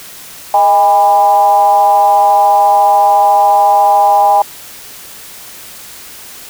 sine tone with frequency modulation, 811 Hz, G#5, 41 cents flat, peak -5 dBFS, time 0.54-4.42 s, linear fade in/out 2 ms, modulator 186 Hz, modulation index 0.65, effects white hiss -32 dBFS RMS until 6.49 s

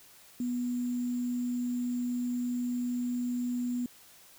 sine tone with sample-and-hold, 245.1 Hz, B3, 13 cents flat, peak -29 dBFS, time 0.4-3.86 s, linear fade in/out 2 ms, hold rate 7350 Hz, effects white hiss -56 dBFS RMS until 4.38 s

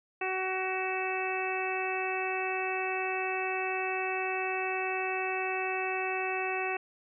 harmonic tone, 375.9 Hz, F#4, 27 cents sharp, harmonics 1 / 2 / 3 / 4 / 5 / 6 / 7, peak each -35 / -35 / -41 / -41 / -40 / -41 / -35 dBFS, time 0.21-6.77 s, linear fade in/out 5 ms, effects none

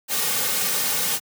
white noise with comb filter, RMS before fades -23 dBFS, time 0.08-1.2 s, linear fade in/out 50 ms, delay 3 ms, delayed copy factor -0.8, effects high-pass 150 Hz 12 dB/octave

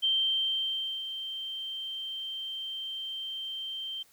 sine tone with ADSR envelope, 3136 Hz, G7, in tune, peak -23 dBFS, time 0.02-4.03 s, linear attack 23 ms, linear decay 990 ms, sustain -11 dB, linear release 8 ms, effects white hiss -62 dBFS RMS until 4.12 s

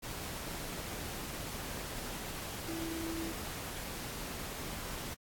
sine tone in noise, 328.1 Hz, E4, 8 cents flat, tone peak -38 dBFS, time 2.67-3.33 s, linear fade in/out 20 ms, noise pink, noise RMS -42 dBFS, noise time 0.02-5.15 s, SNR +1 dB, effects AAC 64 kbps

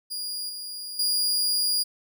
sawtooth tone with level steps, 4852 Hz, D#8, 44 cents flat, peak -27 / -31 / -19 dBFS, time 0.1-1.84 s, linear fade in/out 20 ms, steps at 0.49 / 0.99 s, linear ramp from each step 5 ms, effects none

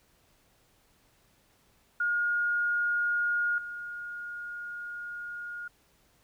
sine tone with level steps, 1428 Hz, F6, 38 cents sharp, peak -25 / -36 dBFS, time 2-5.68 s, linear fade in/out 5 ms, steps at 3.58 s, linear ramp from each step 2 ms, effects pink hiss -66 dBFS RMS until 6.23 s

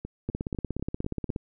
two click trains, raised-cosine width 3 ms, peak -17 / -22 dBFS, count 19 / 6, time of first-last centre 0.29-1.361 / 0.05-1.294 s, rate 16.8 / 4.02 Hz, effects none

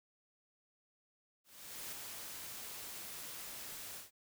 white noise with ADSR envelope, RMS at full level -44 dBFS, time 1.44-4.11 s, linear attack 480 ms, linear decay 11 ms, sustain -3 dB, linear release 150 ms, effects none

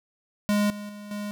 square tone with level steps, 206.6 Hz, G#3, 9 cents flat, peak -21 / -35 / -39 / -31 dBFS, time 0.49-1.31 s, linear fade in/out 0 ms, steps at 0.7 / 0.89 / 1.11 s, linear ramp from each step 2 ms, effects none

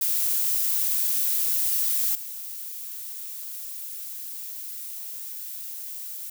violet noise with level steps, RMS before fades -24 / -36 dBFS, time 0.01-6.3 s, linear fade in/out 5 ms, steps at 2.15 s, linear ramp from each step 2 ms, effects none

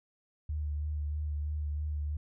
sine tone with vibrato, 74.8 Hz, D2, 32 cents sharp, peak -31 dBFS, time 0.49-2.17 s, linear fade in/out 5 ms, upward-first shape sine, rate 3.1 Hz, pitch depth 25 cents each way, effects none

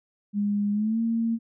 sine tone with pitch glide, 204.8 to 228.6 Hz, G#3 to A#3, -24 to -34 cents, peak -22 dBFS, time 0.33-1.39 s, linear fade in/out 50 ms, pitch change +190 cents, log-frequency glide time 0.72-1 s, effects none

